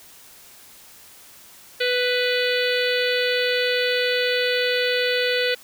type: harmonic tone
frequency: 495.2 Hz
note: B4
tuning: 5 cents sharp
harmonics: 1 / 3 / 4 / 5 / 6 / 7 / 8 / 9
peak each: -22 / -27 / -28 / -29 / -30 / -30 / -31 / -32 dBFS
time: 1.8-5.55 s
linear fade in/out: 10 ms
effects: white hiss -47 dBFS RMS until 5.63 s